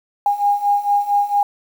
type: beating tone pair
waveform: sine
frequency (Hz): 812 / 816.4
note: G#5 / G#5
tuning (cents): -39 / -30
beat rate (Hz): 4.4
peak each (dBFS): -19 / -16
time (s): 0.26-1.43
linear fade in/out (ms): 2
effects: 7-bit